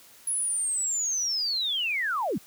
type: linear sweep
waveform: sine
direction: down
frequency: 10548 to 140.4 Hz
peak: -25 dBFS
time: 0.27-2.38 s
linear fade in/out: 5 ms
effects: white hiss -53 dBFS RMS until 2.46 s + high-pass 80 Hz 12 dB/octave